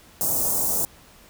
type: band-stop noise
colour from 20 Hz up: white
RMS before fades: -23 dBFS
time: 0.21-0.85 s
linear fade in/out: 0 ms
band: 910 to 6800 Hz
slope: 24 dB/octave
effects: pink hiss -51 dBFS RMS until 1.29 s